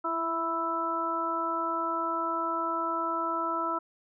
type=harmonic tone with a mistuned harmonic; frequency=330 Hz; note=E4; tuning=2 cents sharp; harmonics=1 / 2 / 3 / 4; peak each=-36 / -36 / -33 / -30 dBFS; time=0.04-3.79 s; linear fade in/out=10 ms; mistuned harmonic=1; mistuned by=+16 cents; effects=none